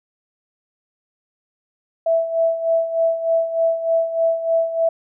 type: tone with tremolo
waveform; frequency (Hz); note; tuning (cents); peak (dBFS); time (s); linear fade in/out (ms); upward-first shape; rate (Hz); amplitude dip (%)
sine; 659.3; E5; 0; -13; 2.06-4.89; 5; sine; 3.3; 70
effects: none